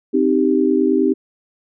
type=chord; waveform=sine; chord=C minor; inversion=none; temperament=equal; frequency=261.6 / 311.1 / 392 Hz; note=C4 / Eb4 / G4; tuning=0 / 0 / 0 cents; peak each=-17 dBFS; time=0.13-1.14 s; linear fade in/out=20 ms; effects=none